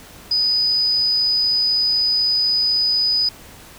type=tone; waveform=sine; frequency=4978 Hz; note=D#8; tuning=in tune; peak=-15 dBFS; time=0.31-3.29 s; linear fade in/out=5 ms; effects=pink hiss -42 dBFS RMS until 3.78 s